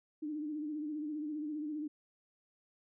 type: tone with vibrato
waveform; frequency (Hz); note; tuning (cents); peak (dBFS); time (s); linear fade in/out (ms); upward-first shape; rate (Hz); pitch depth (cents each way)
sine; 302; D4; +48; -36; 0.22-1.88; 10; sine; 15; 59
effects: none